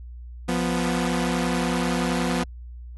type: tone pair together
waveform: sawtooth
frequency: 174.88 / 246.9 Hz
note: F3 / B3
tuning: +3 / 0 cents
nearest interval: tritone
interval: 597 cents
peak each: -21 dBFS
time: 0.48-2.44 s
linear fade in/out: 10 ms
effects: added 60 Hz sine -36 dBFS peak until 2.97 s + AAC 32 kbps